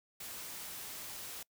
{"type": "noise", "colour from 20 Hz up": "white", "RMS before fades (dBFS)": -45, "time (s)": [0.2, 1.43], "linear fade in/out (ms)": 5, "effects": ["noise-tail reverb RT60 0.1 s tail -25 dB re dry"]}